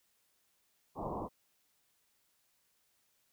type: low-pass noise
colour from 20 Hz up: white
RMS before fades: -39 dBFS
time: 0.95-1.29 s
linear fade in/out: 50 ms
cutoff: 1100 Hz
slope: 96 dB/octave
effects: white hiss -75 dBFS RMS until 3.32 s